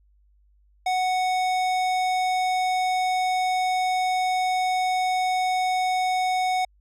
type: tone with tanh clipping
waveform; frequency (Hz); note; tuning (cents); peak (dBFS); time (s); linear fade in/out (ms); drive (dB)
sine; 740; F#5; 0; -23; 0.86-6.65; 5; 18
effects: added 50 Hz sine -57 dBFS peak until 6.8 s